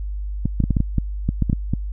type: clicks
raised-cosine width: 5 ms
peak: -6 dBFS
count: 12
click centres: 0.456 / 0.603 / 0.639 / 0.707 / 0.768 / 0.804 / 0.983 / 1.29 / 1.423 / 1.498 / 1.53 / 1.736 s
effects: added 50 Hz sine -24 dBFS peak until 1.92 s

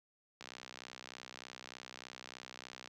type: click train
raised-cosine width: 0.2 ms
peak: -29 dBFS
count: 157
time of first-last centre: 0.41-2.874 s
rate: 63.3 Hz
effects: high-pass 150 Hz 12 dB/octave

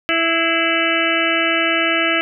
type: harmonic tone with a mistuned harmonic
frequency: 329.6 Hz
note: E4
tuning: in tune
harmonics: 1 / 2 / 4 / 5 / 6 / 7 / 8 / 9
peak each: -23 / -23 / -23 / -23 / -23 / -23 / -23 / -23 dBFS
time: 0.09-2.21 s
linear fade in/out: 0 ms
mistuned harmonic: 6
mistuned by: +53 cents
effects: none

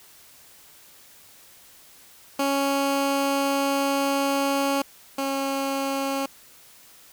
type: tone pair in turn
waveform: 15% pulse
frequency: 277.2 / 273.4 Hz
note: C#4 / C#4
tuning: 0 / -24 cents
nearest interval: unison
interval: 24 cents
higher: first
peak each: -15 / -18 dBFS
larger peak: first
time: 2.39-4.82 / 5.18-6.26 s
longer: first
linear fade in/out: 5 ms
effects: white hiss -51 dBFS RMS until 7.12 s

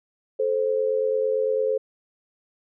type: tone pair together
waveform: sine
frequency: 435.6 / 524.5 Hz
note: A4 / C5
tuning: -17 / +4 cents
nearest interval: minor third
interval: 321 cents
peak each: -23 dBFS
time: 0.39-1.78 s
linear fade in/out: 10 ms
effects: none

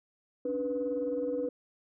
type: tone cluster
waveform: sine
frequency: 278 / 297.1 / 492.5 Hz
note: C#4 / D4 / B4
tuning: +5 / +20 / -5 cents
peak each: -36 / -37 / -30 dBFS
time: 0.45-1.49 s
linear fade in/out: 5 ms
effects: tanh soft clip ceiling -22 dBFS

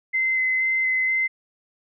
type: tone with vibrato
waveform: sine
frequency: 2057 Hz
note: C7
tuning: 30 cents flat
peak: -19 dBFS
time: 0.13-1.28 s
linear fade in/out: 20 ms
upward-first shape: square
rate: 2.1 Hz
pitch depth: 9 cents each way
effects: none

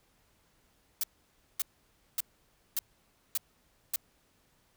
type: noise bursts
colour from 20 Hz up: blue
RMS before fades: -30 dBFS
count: 6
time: 1.01-3.96 s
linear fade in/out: 2 ms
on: 25 ms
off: 560 ms
effects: pink hiss -69 dBFS RMS until 4.76 s

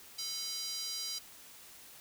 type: tone with high-pass filter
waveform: square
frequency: 440 Hz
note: A4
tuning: in tune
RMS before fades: -39 dBFS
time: 0.18-1.19 s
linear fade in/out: 10 ms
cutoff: 4700 Hz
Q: 3.9
effects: white hiss -54 dBFS RMS until 2 s

